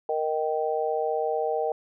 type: chord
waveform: sine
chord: Eb major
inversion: second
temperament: just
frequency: 466.7 / 622.3 / 777.8 Hz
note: Bb4 / Eb5 / G5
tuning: +2 / 0 / -14 cents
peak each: -27 / -29 / -29 dBFS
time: 0.09-1.72 s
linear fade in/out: 2 ms
effects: none